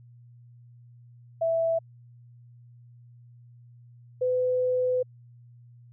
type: tone pair in turn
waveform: sine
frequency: 659.3 / 504.4 Hz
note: E5 / B4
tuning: 0 / +36 cents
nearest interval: perfect fourth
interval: 464 cents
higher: first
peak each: -22 dBFS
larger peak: neither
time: 1.41-1.79 / 4.21-5.03 s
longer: second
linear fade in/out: 10 ms
effects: added 120 Hz sine -49 dBFS peak until 5.92 s